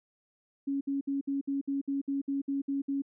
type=tone bursts; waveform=sine; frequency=277.2 Hz; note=C#4; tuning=in tune; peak=-28 dBFS; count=12; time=0.67-3.021 s; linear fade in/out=10 ms; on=140 ms; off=61 ms; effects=none